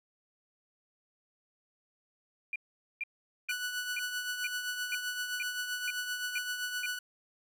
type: tone bursts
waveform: sine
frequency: 2400 Hz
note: D7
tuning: 37 cents sharp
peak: -32 dBFS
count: 10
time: 2.53-6.86 s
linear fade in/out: 2 ms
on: 28 ms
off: 450 ms
type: tone with tremolo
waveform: sawtooth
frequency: 1480 Hz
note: F#6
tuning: in tune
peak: -28 dBFS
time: 3.49-6.99 s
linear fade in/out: 5 ms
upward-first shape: triangle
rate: 7.7 Hz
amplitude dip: 55%
effects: 11-bit